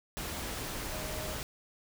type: tone in noise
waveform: sine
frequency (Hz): 621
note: D#5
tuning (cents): -3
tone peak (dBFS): -43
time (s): 0.92-1.34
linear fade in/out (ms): 0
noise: pink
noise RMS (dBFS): -38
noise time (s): 0.17-1.43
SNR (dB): -8
effects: none